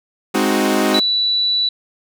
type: chord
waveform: sawtooth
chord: Ab dominant seventh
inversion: none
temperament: equal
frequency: 207.7 / 261.6 / 311.1 / 370 Hz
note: Ab3 / C4 / Eb4 / Gb4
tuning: 0 / 0 / 0 / 0 cents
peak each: -16 dBFS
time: 0.34-1 s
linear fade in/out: 10 ms
type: tone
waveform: sine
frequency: 3951 Hz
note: B7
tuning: in tune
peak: -14 dBFS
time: 0.94-1.69 s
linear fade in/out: 5 ms
effects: none